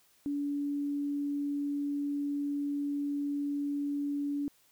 sine tone, 286.5 Hz, D4, 43 cents flat, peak -30 dBFS, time 0.26-4.48 s, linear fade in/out 0 ms, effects white hiss -66 dBFS RMS until 4.71 s

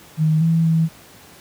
sine tone with pitch steps, 156.5 / 164.2 / 162.3 Hz, D#3 / E3 / E3, +10 / -6 / -27 cents, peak -13 dBFS, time 0.17-0.89 s, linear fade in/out 50 ms, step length 240 ms, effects pink hiss -45 dBFS RMS until 1.4 s + high-pass 80 Hz 12 dB/octave

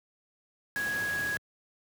sine tone in noise, 1661.2 Hz, G#6, in tune, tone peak -29 dBFS, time 0.76-1.37 s, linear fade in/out 0 ms, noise pink, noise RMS -39 dBFS, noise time 0.76-1.37 s, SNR +7 dB, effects high-pass 100 Hz 12 dB/octave

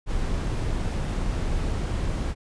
brown noise, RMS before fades -26 dBFS, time 0.06-2.35 s, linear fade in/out 50 ms, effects resampled to 22050 Hz

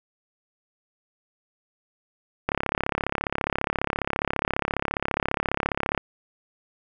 click train, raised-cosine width 0.5 ms, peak -8 dBFS, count 122, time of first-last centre 2.49-5.977 s, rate 34.7 Hz, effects none

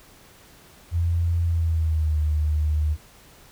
sine tone with pitch glide, 85 to 76.17 Hz, F2 to D#2, -46 to -36 cents, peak -19 dBFS, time 0.91-2.97 s, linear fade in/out 50 ms, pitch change -190 cents, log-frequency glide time 1.44-2.19 s, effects pink hiss -51 dBFS RMS until 3.51 s

